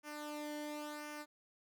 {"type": "tone with flanger", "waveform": "sawtooth", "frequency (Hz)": 298.1, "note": "D4", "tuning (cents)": 26, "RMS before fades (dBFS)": -45, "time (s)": [0.03, 1.26], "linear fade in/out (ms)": 50, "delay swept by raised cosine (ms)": [0.25, 0.79], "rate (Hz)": 0.94, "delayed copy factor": -0.65, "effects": []}